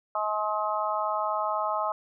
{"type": "harmonic tone", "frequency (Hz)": 212, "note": "G#3", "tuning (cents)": 36, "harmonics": [3, 4, 5, 6], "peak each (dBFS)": [-31, -31, -31, -31], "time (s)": [0.15, 1.92], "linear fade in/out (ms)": 2, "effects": []}